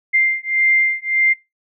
sine beating tone pair, 2096 / 2097.7 Hz, C7 / C7, +2 / +4 cents, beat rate 1.7 Hz, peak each -17 / -17 dBFS, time 0.13-1.34 s, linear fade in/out 20 ms, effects noise-tail reverb RT60 0.2 s tail -19 dB re dry

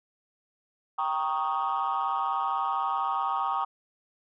sine chord, Eb dominant seventh, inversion first, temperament equal, 784 / 932.3 / 1108.7 / 1244.5 Hz, G5 / Bb5 / Db6 / Eb6, 0 / 0 / 0 / 0 cents, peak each -30 dBFS, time 0.98-3.65 s, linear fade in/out 10 ms, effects tanh soft clip ceiling -20 dBFS

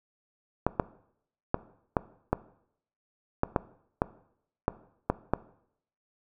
clicks, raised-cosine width 1 ms, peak -9 dBFS, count 11, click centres 0.666 / 0.798 / 1.544 / 1.968 / 2.33 / 3.434 / 3.562 / 4.019 / 4.681 / 5.1 / 5.336 s, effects noise-tail reverb RT60 0.7 s tail -18 dB re dry

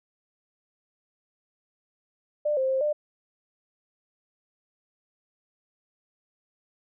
sine tone with pitch steps, 596 / 526 / 529 / 598 Hz, D5 / C5 / C5 / D5, +25 / +9 / +19 / +31 cents, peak -22 dBFS, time 2.45-2.93 s, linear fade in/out 10 ms, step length 120 ms, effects none

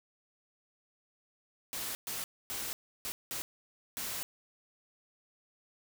white noise bursts at uneven times, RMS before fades -38 dBFS, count 6, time 1.73-1.95 / 2.07-2.24 / 2.5-2.73 / 3.05-3.12 / 3.31-3.42 / 3.97-4.23 s, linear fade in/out 0 ms, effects none

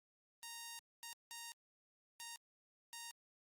5% pulse tone bursts at uneven times, 930 Hz, A#5, 4 cents flat, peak -36 dBFS, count 5, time 0.43-0.79 / 1.03-1.13 / 1.31-1.52 / 2.2-2.36 / 2.93-3.11 s, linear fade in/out 0 ms, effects Opus 32 kbps

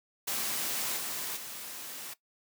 white noise with level steps, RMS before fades -33 / -36 / -42 dBFS, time 0.27-2.14 s, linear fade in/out 10 ms, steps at 0.97 / 1.36 s, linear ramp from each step 10 ms, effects noise-tail reverb RT60 0.1 s tail -17 dB re dry + high-pass 150 Hz 12 dB/octave

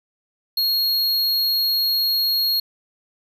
square tone, 4289 Hz, C8, 42 cents sharp, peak -18 dBFS, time 0.57-2.6 s, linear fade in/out 5 ms, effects none

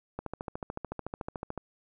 click train, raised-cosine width 1 ms, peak -21 dBFS, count 20, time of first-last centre 0.19-1.577 s, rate 13.7 Hz, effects none

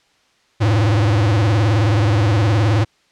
square tone with vibrato, 106.4 Hz, G#2, 42 cents sharp, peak -13 dBFS, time 0.6-2.85 s, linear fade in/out 20 ms, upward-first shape sine, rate 19 Hz, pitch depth 160 cents each way, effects white hiss -58 dBFS RMS until 3.11 s + low-pass 5000 Hz 12 dB/octave

